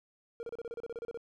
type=tone bursts; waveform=triangle; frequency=466.5 Hz; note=A#4; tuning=1 cent sharp; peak=-35 dBFS; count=13; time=0.4-1.174 s; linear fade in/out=0 ms; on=30 ms; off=32 ms; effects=none